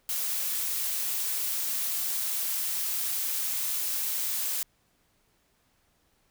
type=noise; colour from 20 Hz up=blue; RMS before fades=-30 dBFS; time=0.09-4.63 s; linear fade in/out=2 ms; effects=pink hiss -69 dBFS RMS until 6.3 s